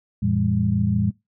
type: tone cluster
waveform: sine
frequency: 87.9 / 113.4 / 167.2 / 200.8 Hz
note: F2 / A#2 / E3 / G3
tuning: +12 / -47 / +25 / +42 cents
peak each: -26 / -22 / -28 / -22 dBFS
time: 0.22-1.11 s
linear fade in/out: 10 ms
effects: noise-tail reverb RT60 0.2 s tail -21 dB re dry